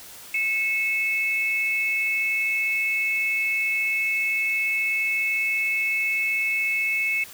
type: tone pair together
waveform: sine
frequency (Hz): 2193 / 2608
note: C#7 / E7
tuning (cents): -19 / -19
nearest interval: minor third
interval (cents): 300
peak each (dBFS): -24 / -24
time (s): 0.34-7.24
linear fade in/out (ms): 5
effects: white hiss -43 dBFS RMS until 7.33 s